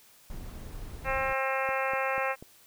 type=noise; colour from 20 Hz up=brown; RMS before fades=-40 dBFS; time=0.3-1.33 s; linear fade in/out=2 ms
type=harmonic tone; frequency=266.5 Hz; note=C4; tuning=32 cents sharp; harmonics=2 / 3 / 4 / 5 / 6 / 7 / 8 / 9 / 10; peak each=-32 / -34 / -35 / -36 / -37 / -37 / -38 / -39 / -39 dBFS; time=1.04-2.36 s; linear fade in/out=50 ms
type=click train; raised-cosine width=2 ms; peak=-30 dBFS; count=4; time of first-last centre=1.69-2.425 s; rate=4.08 Hz
effects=white hiss -58 dBFS RMS until 2.66 s